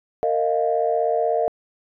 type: chord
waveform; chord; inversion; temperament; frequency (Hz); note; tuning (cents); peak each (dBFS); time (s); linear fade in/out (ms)
sine; Bb suspended fourth; none; equal with one note detuned; 460 / 622.3 / 698.5; Bb4 / Eb5 / F5; -23 / 0 / 0; -22; 0.23-1.48; 0
effects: tanh soft clip ceiling -8 dBFS